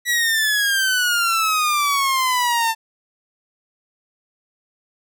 sawtooth exponential sweep, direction down, 1953 to 891 Hz, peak -13 dBFS, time 0.05-2.75 s, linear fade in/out 50 ms, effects none

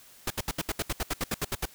pink noise bursts, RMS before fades -29 dBFS, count 14, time 0.27-1.656 s, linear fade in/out 5 ms, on 34 ms, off 70 ms, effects white hiss -54 dBFS RMS until 1.74 s

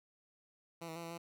10% pulse tone with pitch steps, 167.6 / 161.5 / 169.1 / 166.5 / 169.4 Hz, E3 / E3 / E3 / E3 / E3, +29 / -35 / +44 / +18 / +48 cents, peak -35 dBFS, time 0.81-1.18 s, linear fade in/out 10 ms, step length 74 ms, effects none

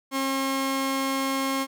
sawtooth tone pair together, 269.5 / 539 Hz, C#4 / C#5, -49 / -49 cents, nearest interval octave, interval 1200 cents, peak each -22 dBFS, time 0.11-1.67 s, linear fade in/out 50 ms, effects none

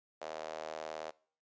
sawtooth tone with high-pass filter, 78.7 Hz, D#2, 20 cents sharp, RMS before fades -43 dBFS, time 0.21-1.11 s, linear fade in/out 10 ms, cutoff 600 Hz, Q 3.2, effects noise-tail reverb RT60 0.5 s tail -23 dB re dry + resampled to 16000 Hz

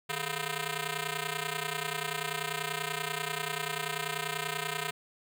5% pulse ring-modulated tone, 282.3 Hz, C#4, 32 cents sharp, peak -18 dBFS, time 0.09-4.91 s, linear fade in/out 5 ms, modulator 126 Hz, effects none

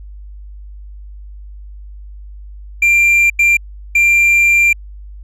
triangle tone bursts at uneven times, 2376 Hz, D7, 20 cents sharp, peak -6 dBFS, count 3, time 2.82-3.3 / 3.39-3.57 / 3.95-4.73 s, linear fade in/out 5 ms, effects added 50 Hz sine -30 dBFS peak until 5.23 s + resampled to 32000 Hz

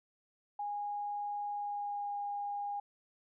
sine tone with pitch glide, 822 to 814.4 Hz, G#5 to G#5, -18 to -34 cents, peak -35 dBFS, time 0.59-2.8 s, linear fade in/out 5 ms, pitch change -16 cents, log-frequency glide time 1.51-2.17 s, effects none

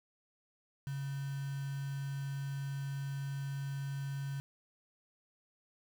sine tone with quantisation, 138.59 Hz, C#3, in tune, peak -36 dBFS, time 0.87-4.4 s, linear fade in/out 0 ms, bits 8, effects none

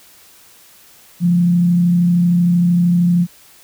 sine tone with frequency modulation, 174.61 Hz, F3, in tune, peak -10 dBFS, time 1.2-3.27 s, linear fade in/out 50 ms, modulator 33 Hz, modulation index 0.23, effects white hiss -46 dBFS RMS until 3.63 s

